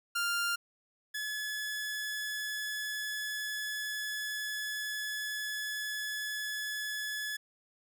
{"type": "tone pair in turn", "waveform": "sawtooth", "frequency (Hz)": [1396.9, 1708.9], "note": ["F6", "G#6"], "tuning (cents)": [0, 49], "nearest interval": "minor third", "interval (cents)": 349, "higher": "second", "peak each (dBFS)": [-26, -31], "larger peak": "first", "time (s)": [[0.15, 0.56], [1.14, 7.37]], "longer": "second", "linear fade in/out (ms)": 10, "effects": []}